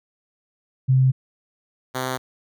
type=tone pair in turn; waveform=sine / 5% pulse; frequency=130.81 / 129.23 Hz; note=C3 / C3; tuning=0 / -21 cents; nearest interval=unison; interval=21 cents; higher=first; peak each=-13 dBFS; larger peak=neither; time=0.88-1.12 / 1.94-2.18 s; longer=neither; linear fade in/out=20 ms; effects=none